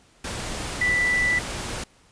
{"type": "tone in noise", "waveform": "sine", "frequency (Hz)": 1975.5, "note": "B6", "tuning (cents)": 0, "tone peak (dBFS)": -19, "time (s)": [0.81, 1.39], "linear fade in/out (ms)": 5, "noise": "pink", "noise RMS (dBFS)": -31, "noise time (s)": [0.24, 1.84], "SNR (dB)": 9, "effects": ["pink hiss -57 dBFS RMS until 2.11 s", "resampled to 22050 Hz"]}